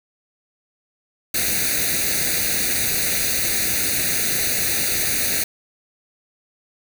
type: noise with comb filter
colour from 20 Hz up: white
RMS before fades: -21 dBFS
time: 1.34-5.44 s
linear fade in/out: 5 ms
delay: 0.47 ms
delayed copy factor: +0.9
effects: none